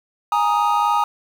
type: chord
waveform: triangle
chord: Ab suspended second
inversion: none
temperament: just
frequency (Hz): 830.6 / 934.4 / 1245.9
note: Ab5 / Bb5 / Eb6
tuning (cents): 0 / +4 / +2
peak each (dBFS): -18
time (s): 0.32-1.04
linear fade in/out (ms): 2
effects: 7-bit